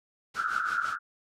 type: noise with tremolo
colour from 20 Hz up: white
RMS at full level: -38 dBFS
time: 0.34-0.96 s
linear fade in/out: 10 ms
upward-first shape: sine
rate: 6 Hz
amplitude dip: 85%
type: band-pass noise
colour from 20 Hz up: pink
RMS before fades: -30 dBFS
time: 0.35-0.99 s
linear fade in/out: 50 ms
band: 1300 to 1500 Hz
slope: 96 dB/octave
effects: low-pass 5000 Hz 12 dB/octave